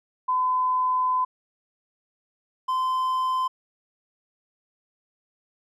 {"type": "tone pair in turn", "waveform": ["sine", "triangle"], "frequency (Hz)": [1015, 1030.4], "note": ["B5", "C6"], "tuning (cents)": [47, -27], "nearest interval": "unison", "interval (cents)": 26, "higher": "second", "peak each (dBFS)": -20, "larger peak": "neither", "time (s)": [[0.28, 1.25], [2.68, 3.48]], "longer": "first", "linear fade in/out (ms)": 10, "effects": []}